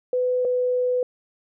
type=tone pair in turn; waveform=sine; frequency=501 / 498.8 Hz; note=B4 / B4; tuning=+25 / +17 cents; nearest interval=unison; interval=8 cents; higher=first; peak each=-19 dBFS; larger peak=neither; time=0.13-0.45 / 0.45-1.03 s; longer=second; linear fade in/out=2 ms; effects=none